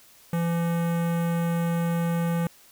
square tone with notch filter, 169.1 Hz, E3, 44 cents sharp, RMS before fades -25 dBFS, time 0.33-2.47 s, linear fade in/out 2 ms, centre 4700 Hz, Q 0.56, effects white hiss -54 dBFS RMS until 2.71 s

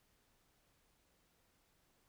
silence, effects pink hiss -75 dBFS RMS until 2.08 s

